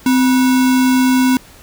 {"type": "tone with sample-and-hold", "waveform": "sine", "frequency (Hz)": 257.7, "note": "C4", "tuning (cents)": -26, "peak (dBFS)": -9, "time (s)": [0.06, 1.37], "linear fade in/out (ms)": 2, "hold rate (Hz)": 1225, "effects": ["pink hiss -42 dBFS RMS until 1.62 s"]}